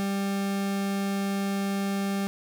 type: tone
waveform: 40% pulse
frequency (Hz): 197.5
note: G3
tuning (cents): +13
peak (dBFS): -25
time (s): 0-2.27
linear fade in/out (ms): 0
effects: none